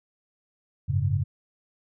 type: chord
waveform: sine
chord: F# suspended second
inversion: none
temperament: equal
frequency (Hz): 92.5 / 103.83 / 138.59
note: F#2 / G#2 / C#3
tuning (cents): 0 / 0 / 0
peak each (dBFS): -26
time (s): 0.88-1.24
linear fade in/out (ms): 20
effects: none